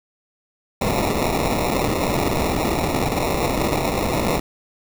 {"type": "noise with sample-and-hold", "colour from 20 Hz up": "violet", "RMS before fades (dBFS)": -21, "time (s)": [0.81, 4.4], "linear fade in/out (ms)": 5, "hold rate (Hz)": 1575, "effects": []}